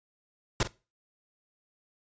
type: noise with echo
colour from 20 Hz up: pink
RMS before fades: -25 dBFS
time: 0.6-0.63 s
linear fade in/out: 2 ms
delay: 45 ms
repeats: 1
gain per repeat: -12 dB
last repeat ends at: 0.675 s
effects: noise-tail reverb RT60 0.3 s tail -20 dB re dry + resampled to 16000 Hz